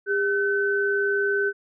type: tone pair together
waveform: sine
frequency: 402.7 / 1520.4 Hz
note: G4 / F#6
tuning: +47 / +47 cents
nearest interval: octave + major seventh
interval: 2300 cents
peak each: -23 dBFS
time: 0.06-1.53 s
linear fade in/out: 50 ms
effects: none